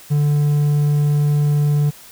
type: tone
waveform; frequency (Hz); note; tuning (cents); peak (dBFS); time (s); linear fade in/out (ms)
triangle; 146.83; D3; 0; -11; 0.1-1.91; 20
effects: white hiss -42 dBFS RMS until 2.11 s